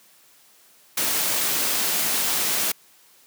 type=noise; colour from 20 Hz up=white; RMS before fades=-23 dBFS; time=0.97-2.72 s; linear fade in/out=5 ms; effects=white hiss -55 dBFS RMS until 3.26 s + high-pass 150 Hz 12 dB/octave